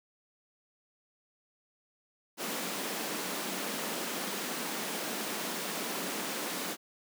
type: high-pass noise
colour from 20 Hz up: pink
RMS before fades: -36 dBFS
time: 2.37-6.77 s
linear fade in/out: 50 ms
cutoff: 180 Hz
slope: 48 dB/octave
effects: none